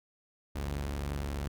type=tone pair together; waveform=sawtooth; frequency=48.27 / 71.1 Hz; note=G1 / C#2; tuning=-26 / +45 cents; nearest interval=perfect fifth; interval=671 cents; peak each=-36 / -30 dBFS; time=0.55-1.48 s; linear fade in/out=10 ms; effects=none